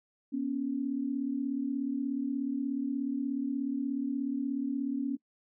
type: tone pair together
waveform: sine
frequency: 243.1 / 279.8 Hz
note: B3 / C#4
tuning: -27 / +16 cents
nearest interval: major second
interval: 243 cents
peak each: -34 / -31 dBFS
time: 0.32-5.17 s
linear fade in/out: 20 ms
effects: noise-tail reverb RT60 0.1 s tail -24 dB re dry